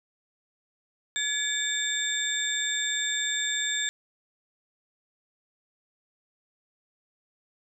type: tone cluster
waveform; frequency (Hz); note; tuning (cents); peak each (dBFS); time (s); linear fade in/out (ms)
sine; 1706 / 2267 / 3577 / 3714 / 7490; G#6 / C#7 / A7 / A#7 / A#8; +46 / +38 / +28 / -7 / +7; -31 / -38 / -30 / -39 / -31; 1.16-3.89; 0
effects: none